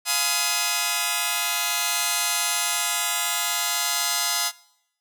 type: chord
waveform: 5% pulse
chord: F half-diminished seventh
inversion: none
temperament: just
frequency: 698.5 / 838.1 / 1005.8 / 1257.2 Hz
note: F5 / Ab5 / Cb6 / Eb6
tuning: 0 / +16 / +31 / +18 cents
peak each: -16 dBFS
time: 0.05-4.52 s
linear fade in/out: 50 ms
effects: noise-tail reverb RT60 0.8 s tail -22 dB re dry